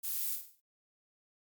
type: noise with echo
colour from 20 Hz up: violet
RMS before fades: -36 dBFS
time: 0.03-0.37 s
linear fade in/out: 20 ms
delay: 48 ms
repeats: 5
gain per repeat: -7 dB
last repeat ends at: 0.61 s
effects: Opus 48 kbps